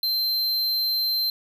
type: tone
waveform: square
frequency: 4120 Hz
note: C8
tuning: 28 cents flat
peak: -22 dBFS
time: 0.03-1.3 s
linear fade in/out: 2 ms
effects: none